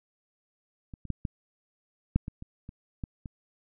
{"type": "clicks", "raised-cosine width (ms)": 5, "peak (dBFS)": [-29, -30, -16, -18, -10, -23, -28, -29, -21, -26], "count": 10, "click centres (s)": [0.938, 1.053, 1.103, 1.252, 2.16, 2.281, 2.424, 2.691, 3.038, 3.258], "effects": []}